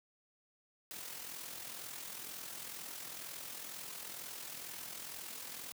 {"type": "noise with amplitude modulation", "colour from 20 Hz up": "white", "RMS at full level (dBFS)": -44, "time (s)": [0.91, 5.72], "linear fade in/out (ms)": 0, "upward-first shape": "sine", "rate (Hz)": 42.1, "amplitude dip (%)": 50, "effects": ["high-pass 100 Hz 12 dB/octave"]}